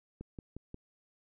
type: click train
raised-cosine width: 3 ms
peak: -30 dBFS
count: 4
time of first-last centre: 0.21-0.744 s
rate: 5.62 Hz
effects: none